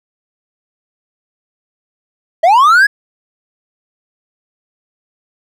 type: linear sweep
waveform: triangle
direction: up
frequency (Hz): 622.3 to 1705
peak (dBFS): -3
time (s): 2.43-2.87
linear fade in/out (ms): 10
effects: none